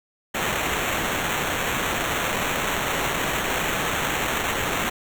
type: noise with sample-and-hold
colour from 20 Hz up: white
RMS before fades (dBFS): -25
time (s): 0.34-4.9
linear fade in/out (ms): 10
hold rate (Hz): 4900
effects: none